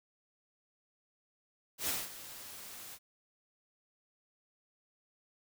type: noise with ADSR envelope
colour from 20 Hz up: white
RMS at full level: -33 dBFS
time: 1.78-2.99 s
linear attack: 95 ms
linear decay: 210 ms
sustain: -15 dB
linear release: 51 ms
effects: none